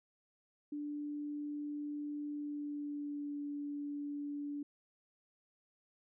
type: tone with pitch glide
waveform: sine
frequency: 293.7 to 289.2 Hz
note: D4 to D4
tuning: 0 to -27 cents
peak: -38 dBFS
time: 0.72-4.63 s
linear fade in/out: 5 ms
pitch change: -27 cents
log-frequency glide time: 2.3-3.41 s
effects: none